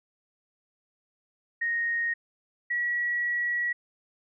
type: tone pair in turn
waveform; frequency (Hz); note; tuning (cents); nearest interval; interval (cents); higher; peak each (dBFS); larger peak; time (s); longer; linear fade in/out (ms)
sine; 1864.7 / 1926; A#6 / B6; 0 / -44; minor second; 56; second; -25; neither; 1.61-2.14 / 2.7-3.73; second; 10
effects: none